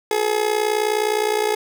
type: tone with amplitude modulation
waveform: 30% pulse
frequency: 425 Hz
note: G#4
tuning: 40 cents sharp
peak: -12 dBFS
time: 0.11-1.55 s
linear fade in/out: 2 ms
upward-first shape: sine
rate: 59.6 Hz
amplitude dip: 75%
effects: none